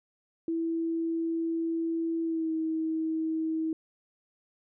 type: tone with pitch glide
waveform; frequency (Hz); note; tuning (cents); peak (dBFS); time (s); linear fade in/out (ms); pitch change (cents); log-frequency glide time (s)
sine; 329.6 to 319.8; E4 to D#4; 0 to +48; -27; 0.48-3.73; 2; -52; 2.23-2.52
effects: none